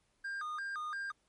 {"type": "tone with vibrato", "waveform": "triangle", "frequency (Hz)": 1399, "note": "F6", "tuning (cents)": 3, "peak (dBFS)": -35, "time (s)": [0.24, 1.12], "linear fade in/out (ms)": 10, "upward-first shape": "square", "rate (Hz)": 2.9, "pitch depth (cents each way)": 230, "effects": ["pink hiss -75 dBFS RMS until 1.28 s", "MP3 48 kbps"]}